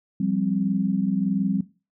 sine chord, F suspended second, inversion none, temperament equal, 174.61 / 196 / 261.6 Hz, F3 / G3 / C4, 0 / 0 / 0 cents, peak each -27 / -23 / -27 dBFS, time 0.2-1.61 s, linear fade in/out 5 ms, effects noise-tail reverb RT60 0.3 s tail -17 dB re dry

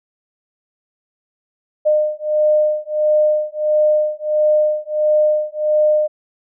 sine beating tone pair, 607 / 608.5 Hz, D#5 / D#5, -43 / -39 cents, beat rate 1.5 Hz, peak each -16 dBFS, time 1.85-6.08 s, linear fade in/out 20 ms, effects none

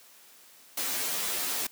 white noise with comb filter, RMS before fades -31 dBFS, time 0.77-1.67 s, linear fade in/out 5 ms, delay 11 ms, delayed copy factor +1, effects white hiss -55 dBFS RMS until 1.71 s + high-pass 200 Hz 12 dB/octave

